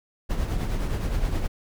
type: noise with tremolo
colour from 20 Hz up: brown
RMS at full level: -23 dBFS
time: 0.29-1.48 s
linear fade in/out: 20 ms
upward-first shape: triangle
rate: 9.6 Hz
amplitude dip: 55%
effects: none